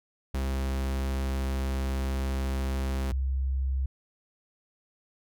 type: tone pair in turn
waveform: 45% pulse / sine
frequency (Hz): 66.6 / 66.29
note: C2 / C2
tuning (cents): +31 / +23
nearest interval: unison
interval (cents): 8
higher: first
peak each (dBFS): -27 / -25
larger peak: second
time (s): 0.34-3.12 / 3.12-3.86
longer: first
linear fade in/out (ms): 5
effects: none